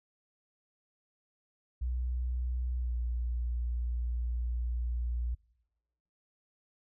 sine tone with pitch glide, 61.74 to 59.67 Hz, B1 to A#1, 0 to +41 cents, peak -30 dBFS, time 1.81-5.35 s, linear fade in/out 10 ms, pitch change -59 cents, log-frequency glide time 2.79-2.94 s, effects noise-tail reverb RT60 1.0 s tail -25 dB re dry

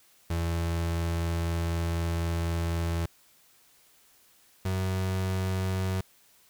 35% pulse tone pair in turn, 84 / 93.9 Hz, E2 / F#2, +33 / +26 cents, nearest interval major second, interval 193 cents, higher second, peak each -25 dBFS, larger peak neither, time 0.3-3.06 / 4.65-6.01 s, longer first, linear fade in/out 5 ms, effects white hiss -61 dBFS RMS until 6.49 s

